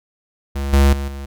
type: tone with level steps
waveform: square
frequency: 69.3 Hz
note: C#2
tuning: in tune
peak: -21 / -10 / -22 / -28 dBFS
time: 0.55-1.26 s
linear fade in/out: 10 ms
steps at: 0.73 / 0.93 / 1.08 s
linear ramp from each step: 2 ms
effects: none